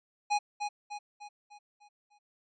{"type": "tone with echo", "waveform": "square", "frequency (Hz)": 828, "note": "G#5", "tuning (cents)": -5, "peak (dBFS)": -26, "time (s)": [0.3, 0.39], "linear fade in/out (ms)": 20, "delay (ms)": 300, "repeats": 6, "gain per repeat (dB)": -6, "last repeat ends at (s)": 2.19, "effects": ["resampled to 16000 Hz"]}